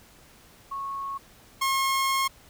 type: tone pair in turn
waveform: sine / sawtooth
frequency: 1100 / 1078 Hz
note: C#6 / C#6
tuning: -14 / -49 cents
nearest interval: unison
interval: 35 cents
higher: first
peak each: -30 / -19 dBFS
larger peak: second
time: 0.71-1.18 / 1.61-2.28 s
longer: second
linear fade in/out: 10 ms
effects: pink hiss -54 dBFS RMS until 2.49 s